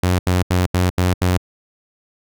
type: tone bursts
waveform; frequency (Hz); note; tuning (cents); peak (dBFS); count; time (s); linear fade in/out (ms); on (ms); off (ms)
sawtooth; 90.5; F#2; -38; -10; 6; 0.03-1.375; 5; 160; 77
effects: none

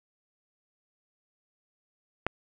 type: click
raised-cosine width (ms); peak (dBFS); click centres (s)
0.5; -11; 2.266
effects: none

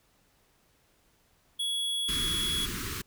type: tone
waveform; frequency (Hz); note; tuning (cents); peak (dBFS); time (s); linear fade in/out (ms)
square; 3360; G#7; +19; -29; 1.59-2.66; 10
type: band-stop noise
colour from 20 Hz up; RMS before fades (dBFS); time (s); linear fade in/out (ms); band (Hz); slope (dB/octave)
pink; -35; 2.08-3.02; 10; 410 to 1100; 48
effects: pink hiss -67 dBFS RMS until 3.06 s

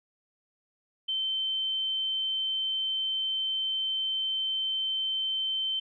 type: tone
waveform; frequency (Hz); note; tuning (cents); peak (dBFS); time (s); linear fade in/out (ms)
sine; 3094; G7; -23; -27; 1.08-5.8; 10
effects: none

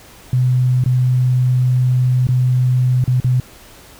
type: tone with dropouts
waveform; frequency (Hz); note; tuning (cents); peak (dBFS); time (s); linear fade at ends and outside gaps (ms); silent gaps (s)
sine; 126.4; B2; +41; -11; 0.33-3.4; 2; 0.839-0.86 / 2.27-2.288 / 3.041-3.077 / 3.201-3.244
effects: pink hiss -42 dBFS RMS until 3.99 s

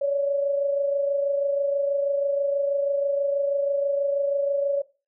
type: tone pair together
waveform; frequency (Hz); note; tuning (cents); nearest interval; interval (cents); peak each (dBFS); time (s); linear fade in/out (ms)
sine; 561.1 / 587.3; C#5 / D5; +21 / 0; minor second; 79; -21 / -31; 0.01-4.82; 10
effects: noise-tail reverb RT60 0.3 s tail -18 dB re dry

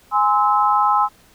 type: chord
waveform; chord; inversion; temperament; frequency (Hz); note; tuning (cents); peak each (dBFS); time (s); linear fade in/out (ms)
sine; Ab augmented; none; just; 830.6 / 1038.3 / 1297.8; Ab5 / C6 / E6; 0 / -14 / -27; -17 / -18 / -18; 0.11-1.09; 50
effects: pink hiss -52 dBFS RMS until 1.34 s

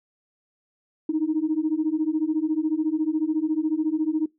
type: beating tone pair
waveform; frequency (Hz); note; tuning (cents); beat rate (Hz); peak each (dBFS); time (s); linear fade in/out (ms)
sine; 304.6 / 318.6; D#4 / D#4; -37 / +41; 14; -24 / -23; 1.09-4.26; 5
effects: noise-tail reverb RT60 0.2 s tail -22 dB re dry + tanh soft clip ceiling -14 dBFS

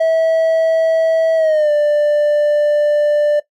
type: tone with pitch glide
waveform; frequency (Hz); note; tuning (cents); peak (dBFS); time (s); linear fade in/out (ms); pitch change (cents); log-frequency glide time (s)
triangle; 649 to 591.7; E5 to D5; -27 to +13; -8; 0-3.4; 10; -160; 1.36-1.71
effects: noise-tail reverb RT60 0.1 s tail -17 dB re dry + tanh soft clip ceiling -4 dBFS

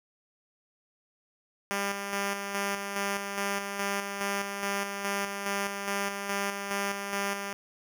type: tone with tremolo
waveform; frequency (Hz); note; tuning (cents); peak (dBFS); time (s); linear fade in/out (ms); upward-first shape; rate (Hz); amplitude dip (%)
5% pulse; 199.6; G3; +32; -17; 1.71-7.53; 0; square; 2.4; 45
effects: none

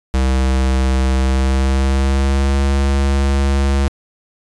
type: tone with pitch glide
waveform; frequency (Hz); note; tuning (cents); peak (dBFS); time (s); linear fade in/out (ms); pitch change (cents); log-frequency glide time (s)
square; 65.41 to 68.78; C2 to C#2; 0 to -13; -13; 0.14-3.88; 0; +87; 1.16-2.6
effects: resampled to 22050 Hz

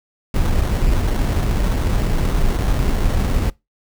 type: noise with sample-and-hold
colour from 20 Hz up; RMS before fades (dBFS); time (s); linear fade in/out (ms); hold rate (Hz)
brown; -17; 0.34-3.5; 2; 2450
effects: noise-tail reverb RT60 0.2 s tail -22 dB re dry

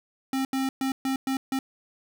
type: tone bursts at uneven times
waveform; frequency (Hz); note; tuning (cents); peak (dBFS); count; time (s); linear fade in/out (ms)
square; 266.3; C4; +31; -25; 6; 0.33-0.45 / 0.53-0.69 / 0.81-0.92 / 1.05-1.16 / 1.27-1.37 / 1.52-1.59; 2
effects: none

